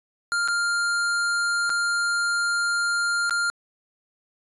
square tone with dropouts, 1400 Hz, F6, 4 cents sharp, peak -22 dBFS, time 0.32-3.5 s, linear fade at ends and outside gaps 0 ms, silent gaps 0.477-0.484 / 1.695-1.701 / 3.296-3.308 s, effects resampled to 24000 Hz

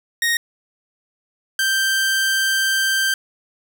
sawtooth tone pair in turn, 1864.7 / 1568 Hz, A#6 / G6, 0 / 0 cents, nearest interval minor third, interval 300 cents, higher first, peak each -13 dBFS, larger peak neither, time 0.22-0.37 / 1.59-3.14 s, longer second, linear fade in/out 2 ms, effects none

